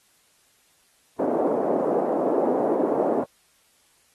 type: band-pass noise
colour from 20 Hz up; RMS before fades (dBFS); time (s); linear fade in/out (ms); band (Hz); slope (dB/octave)
white; -23; 1.19-3.24; 5; 260 to 640; 24
effects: white hiss -62 dBFS RMS until 4.14 s + AAC 32 kbps

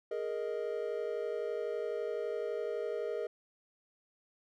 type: chord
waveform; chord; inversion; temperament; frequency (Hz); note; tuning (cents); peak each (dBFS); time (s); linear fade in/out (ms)
triangle; Ab suspended second; none; just; 415.3 / 467.2 / 623; Ab4 / Bb4 / Eb5; 0 / +4 / +2; -36 / -35 / -38; 0.11-3.27; 5
effects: none

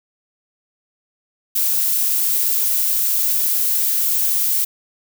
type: noise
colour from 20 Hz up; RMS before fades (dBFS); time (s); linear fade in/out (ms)
violet; -18; 1.55-4.65; 10
effects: none

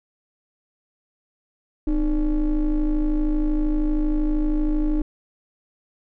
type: ring-modulated tone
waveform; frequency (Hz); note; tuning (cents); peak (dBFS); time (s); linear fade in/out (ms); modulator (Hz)
triangle; 138.59; C#3; 0; -13; 1.87-5.02; 5; 165
effects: none

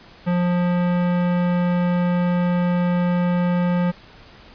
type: tone with hard clipping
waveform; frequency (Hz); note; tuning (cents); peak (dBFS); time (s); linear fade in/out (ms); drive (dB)
sine; 176.8; F3; +22; -19; 0.26-3.92; 20; 18
effects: pink hiss -46 dBFS RMS until 4.54 s + resampled to 11025 Hz

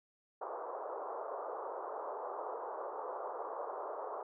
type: band-pass noise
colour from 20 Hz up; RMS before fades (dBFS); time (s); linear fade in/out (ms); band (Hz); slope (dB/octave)
pink; -42; 0.41-4.23; 5; 410 to 1200; 48
effects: none

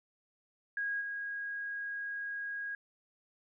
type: tone with level steps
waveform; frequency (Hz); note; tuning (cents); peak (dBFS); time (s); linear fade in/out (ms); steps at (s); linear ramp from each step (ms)
sine; 1641; G#6; -21; -32 / -36; 0.77-2.75; 2; 1; 20
effects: none

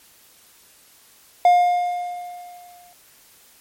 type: tone with exponential decay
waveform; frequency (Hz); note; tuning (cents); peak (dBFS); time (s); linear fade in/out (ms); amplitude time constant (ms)
triangle; 710; F5; +28; -7; 1.45-2.93; 2; 320
effects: white hiss -52 dBFS RMS until 3.6 s + MP3 64 kbps

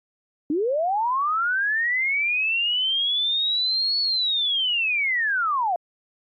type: linear two-way sweep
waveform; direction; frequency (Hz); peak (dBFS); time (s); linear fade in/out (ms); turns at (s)
sine; up then down; 280 to 4437 to 666; -20; 0.5-5.76; 2; 4
effects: AAC 64 kbps

